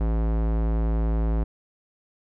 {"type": "tone with low-pass filter", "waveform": "square", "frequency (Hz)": 55.3, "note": "A1", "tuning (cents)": 9, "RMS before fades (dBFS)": -23, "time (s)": [0, 1.44], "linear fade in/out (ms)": 10, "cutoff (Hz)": 940, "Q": 0.62, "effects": []}